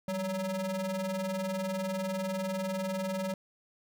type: ring-modulated tone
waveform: square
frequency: 185 Hz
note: F#3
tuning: in tune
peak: -29 dBFS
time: 0.08-3.34 s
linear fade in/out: 2 ms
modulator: 380 Hz
effects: none